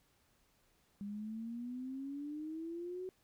sine exponential sweep, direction up, 199.8 to 375.8 Hz, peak -40 dBFS, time 1.01-3.09 s, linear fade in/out 0 ms, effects pink hiss -73 dBFS RMS until 3.23 s

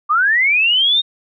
sine linear sweep, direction up, 1151 to 3729 Hz, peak -11 dBFS, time 0.09-1.02 s, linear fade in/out 20 ms, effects none

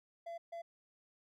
triangle tone bursts at uneven times, 677 Hz, E5, 46 cents sharp, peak -40 dBFS, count 2, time 0.26-0.38 / 0.52-0.62 s, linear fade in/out 10 ms, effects none

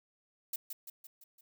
violet noise with echo, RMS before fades -36 dBFS, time 0.53-0.56 s, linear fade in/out 5 ms, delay 170 ms, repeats 5, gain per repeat -5 dB, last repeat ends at 1.41 s, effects none

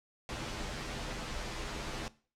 pink noise with comb filter, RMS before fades -39 dBFS, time 0.29-2.08 s, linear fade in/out 0 ms, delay 11 ms, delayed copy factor -0.75, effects noise-tail reverb RT60 0.4 s tail -19 dB re dry + low-pass 6000 Hz 12 dB/octave

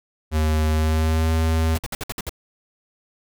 square tone with pitch glide, 77.78 to 80.52 Hz, D#2 to E2, 0 to -40 cents, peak -18 dBFS, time 0.31-1.79 s, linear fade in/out 50 ms, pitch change +60 cents, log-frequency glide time 0.69-1.31 s
pink noise bursts, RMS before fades -28 dBFS, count 7, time 1.75-2.294 s, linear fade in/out 2 ms, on 28 ms, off 58 ms
effects none

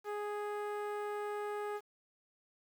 sawtooth tone with low-pass filter, 415.3 Hz, G#4, in tune, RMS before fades -39 dBFS, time 0.04-1.81 s, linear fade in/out 50 ms, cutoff 1500 Hz, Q 1.1, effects 10-bit

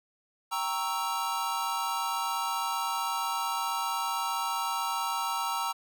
square chord, G diminished seventh, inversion none, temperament equal, 784 / 932.3 / 1108.7 / 1318.5 Hz, G5 / Bb5 / Db6 / Fb6, 0 / 0 / 0 / 0 cents, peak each -38 / -33 / -39 / -34 dBFS, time 0.51-5.73 s, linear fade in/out 20 ms, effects none

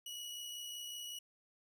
sawtooth tone with amplitude modulation, 2921 Hz, F#7, 23 cents flat, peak -39 dBFS, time 0.06-1.19 s, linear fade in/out 5 ms, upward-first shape sine, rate 65.3 Hz, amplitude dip 30%, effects none

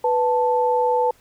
sine tone pair together, 493.9 / 880 Hz, B4 / A5, 0 / 0 cents, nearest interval minor seventh, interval 1000 cents, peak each -19 dBFS, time 0.04-1.11 s, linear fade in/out 5 ms, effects pink hiss -56 dBFS RMS until 1.2 s

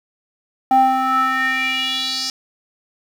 square tone with band-pass filter sweep, 261.6 Hz, C4, in tune, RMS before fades -18 dBFS, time 0.71-2.3 s, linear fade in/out 0 ms, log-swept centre 720 to 5300 Hz, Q 4.8, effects 7-bit

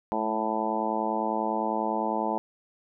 harmonic tone with a mistuned harmonic, 110 Hz, A2, in tune, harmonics 2 / 3 / 4 / 5 / 6 / 7 / 8 / 9, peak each -33 / -34 / -36 / -35 / -34 / -34 / -30 / -36 dBFS, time 0.12-2.38 s, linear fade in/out 0 ms, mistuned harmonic 2, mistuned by -19 cents, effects none

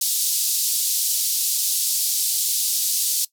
white band-pass noise, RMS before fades -22 dBFS, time 0.01-3.25 s, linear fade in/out 5 ms, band 4000 to 14000 Hz, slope 24 dB/octave, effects noise-tail reverb RT60 0.1 s tail -19 dB re dry

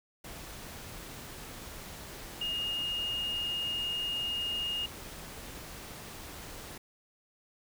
sine tone in noise, 2846 Hz, F7, 32 cents sharp, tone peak -31 dBFS, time 2.41-4.86 s, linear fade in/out 5 ms, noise pink, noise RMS -45 dBFS, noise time 0.24-6.78 s, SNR +11 dB, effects none

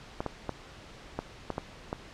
clicks, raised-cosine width 1 ms, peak -17 dBFS, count 7, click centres 0.205 / 0.263 / 0.493 / 1.19 / 1.503 / 1.581 / 1.929 s, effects pink hiss -49 dBFS RMS until 2.13 s + low-pass 5000 Hz 12 dB/octave

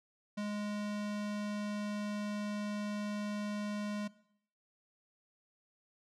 square tone, 207.7 Hz, G#3, in tune, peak -36 dBFS, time 0.37-4.08 s, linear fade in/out 10 ms, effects noise-tail reverb RT60 0.7 s tail -19 dB re dry + low-pass 7000 Hz 12 dB/octave

